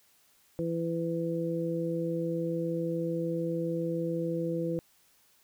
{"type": "harmonic tone", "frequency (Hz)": 166.9, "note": "E3", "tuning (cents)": 22, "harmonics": [1, 2, 3], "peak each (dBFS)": [-33, -33, -33], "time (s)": [0.59, 4.79], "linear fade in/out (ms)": 0, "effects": ["white hiss -65 dBFS RMS until 5.43 s"]}